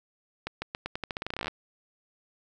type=accelerating click train; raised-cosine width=0.3 ms; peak=-16 dBFS; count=20; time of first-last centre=0.47-1.48 s; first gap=150 ms; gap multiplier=0.86; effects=none